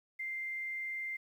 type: tone with quantisation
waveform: sine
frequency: 2093 Hz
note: C7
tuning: in tune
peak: -36 dBFS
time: 0.19-1.17 s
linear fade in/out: 10 ms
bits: 11
effects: none